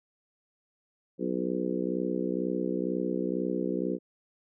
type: harmonic tone with a mistuned harmonic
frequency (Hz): 62.1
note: B1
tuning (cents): +10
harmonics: 3 / 4 / 5 / 6 / 7 / 8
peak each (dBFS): -34 / -35 / -33 / -34 / -36 / -37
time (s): 1.18-3.99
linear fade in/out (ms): 50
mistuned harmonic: 8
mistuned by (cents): +21
effects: none